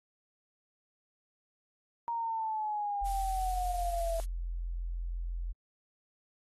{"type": "exponential sweep", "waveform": "sine", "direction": "down", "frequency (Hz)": [940, 659.3], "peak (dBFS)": -31, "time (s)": [2.08, 4.2], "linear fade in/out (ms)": 0}
{"type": "tone", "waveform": "sine", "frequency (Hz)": 42.96, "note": "F1", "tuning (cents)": -28, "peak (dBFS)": -33, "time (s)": [3.01, 5.53], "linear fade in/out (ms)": 20}
{"type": "noise", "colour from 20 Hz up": "blue", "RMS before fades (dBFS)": -46, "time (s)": [3.05, 4.25], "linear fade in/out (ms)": 10}
{"effects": ["AAC 32 kbps"]}